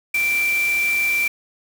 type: tone in noise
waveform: sine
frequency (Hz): 2349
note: D7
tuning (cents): 0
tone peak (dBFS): -17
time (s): 0.14-1.28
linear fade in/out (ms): 5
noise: white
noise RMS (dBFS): -31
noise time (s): 0.14-1.28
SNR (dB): +11
effects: none